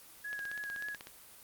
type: tone with vibrato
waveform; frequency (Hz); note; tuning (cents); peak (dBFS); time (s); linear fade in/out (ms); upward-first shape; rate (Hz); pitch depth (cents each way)
sine; 1661.2; G#6; 0; -37; 0.24-0.96; 10; sine; 3.6; 28
type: click train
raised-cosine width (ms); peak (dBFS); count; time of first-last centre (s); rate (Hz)
0.2; -28; 13; 0.33-1.071; 16.2
effects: white hiss -55 dBFS RMS until 1.43 s + Opus 24 kbps